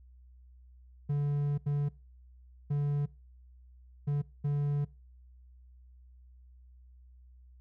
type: tone bursts at uneven times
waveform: triangle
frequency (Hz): 144.4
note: D3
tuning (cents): -29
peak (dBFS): -25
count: 5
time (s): 1.09-1.58 / 1.66-1.89 / 2.7-3.06 / 4.07-4.22 / 4.44-4.85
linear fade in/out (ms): 10
effects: noise-tail reverb RT60 0.4 s tail -26 dB re dry + added 62 Hz sine -53 dBFS peak until 7.6 s